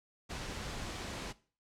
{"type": "noise", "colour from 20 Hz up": "pink", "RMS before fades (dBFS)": -41, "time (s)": [0.29, 1.33], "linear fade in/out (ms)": 20, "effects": ["noise-tail reverb RT60 0.4 s tail -19 dB re dry", "low-pass 7000 Hz 12 dB/octave"]}